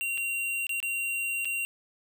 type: tone with dropouts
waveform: square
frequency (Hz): 2758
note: F7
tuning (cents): -22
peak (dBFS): -29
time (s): 0.01-1.65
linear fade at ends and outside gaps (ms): 0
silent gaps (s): 0.175-0.179 / 0.668-0.693 / 0.802-0.828 / 1.447-1.454
effects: 10-bit